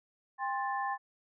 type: tone cluster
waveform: sine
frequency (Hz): 800 / 1053 / 1759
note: G5 / C6 / A6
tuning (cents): +35 / +11 / -1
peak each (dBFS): -34 / -35 / -39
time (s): 0.38-0.98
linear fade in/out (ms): 50
effects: none